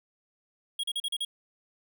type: tone bursts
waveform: square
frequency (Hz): 3295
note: G#7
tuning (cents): -14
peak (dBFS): -29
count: 6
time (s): 0.79-1.25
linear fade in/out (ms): 5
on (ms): 45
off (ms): 38
effects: none